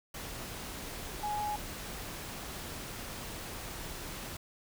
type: tone in noise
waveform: sine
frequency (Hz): 836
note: G#5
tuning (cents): +11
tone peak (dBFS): -32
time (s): 1.23-1.56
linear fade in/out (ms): 5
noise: pink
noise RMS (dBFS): -42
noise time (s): 0.14-4.37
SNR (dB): +7
effects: none